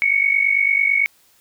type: tone pair together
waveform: sine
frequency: 2197 / 2246 Hz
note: C#7 / C#7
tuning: -16 / +22 cents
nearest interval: unison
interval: 38 cents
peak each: -17 dBFS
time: 0.02-1.06 s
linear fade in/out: 0 ms
effects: white hiss -56 dBFS RMS until 1.4 s